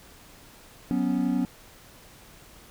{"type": "chord", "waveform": "triangle", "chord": "F# suspended fourth", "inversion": "none", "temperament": "just", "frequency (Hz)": [185, 246.7, 277.5], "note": ["F#3", "B3", "C#4"], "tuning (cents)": [0, -2, 2], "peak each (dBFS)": [-27, -24, -25], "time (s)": [0.91, 1.45], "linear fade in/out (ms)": 0, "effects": ["pink hiss -51 dBFS RMS until 2.7 s"]}